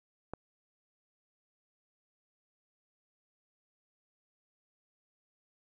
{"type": "click", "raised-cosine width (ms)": 1, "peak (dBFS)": -24, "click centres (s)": 0.336, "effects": []}